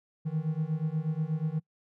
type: beating tone pair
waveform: triangle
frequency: 152.8 / 161.1 Hz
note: D#3 / E3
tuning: -31 / -39 cents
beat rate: 8.3 Hz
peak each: -29 dBFS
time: 0.25-1.6 s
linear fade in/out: 20 ms
effects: noise-tail reverb RT60 0.1 s tail -25 dB re dry